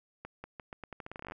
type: accelerating click train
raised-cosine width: 0.5 ms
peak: -27 dBFS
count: 18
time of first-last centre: 0.25-1.321 s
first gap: 190 ms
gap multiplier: 0.83
effects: none